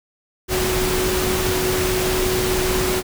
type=tone in noise; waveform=sine; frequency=370 Hz; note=F#4; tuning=in tune; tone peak=-21 dBFS; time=0.48-3.03 s; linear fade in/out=50 ms; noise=pink; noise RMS=-22 dBFS; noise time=0.48-3.03 s; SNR=-2 dB; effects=none